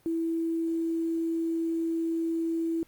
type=tone with quantisation; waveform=sine; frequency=329.6 Hz; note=E4; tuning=in tune; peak=-26 dBFS; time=0.06-2.83 s; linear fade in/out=0 ms; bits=9; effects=pink hiss -63 dBFS RMS until 2.87 s + Opus 32 kbps